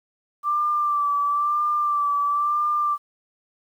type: tone with vibrato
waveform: sine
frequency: 1174.7 Hz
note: D6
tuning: in tune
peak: -19 dBFS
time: 0.43-2.98 s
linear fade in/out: 50 ms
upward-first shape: sine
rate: 1 Hz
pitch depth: 34 cents each way
effects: 9-bit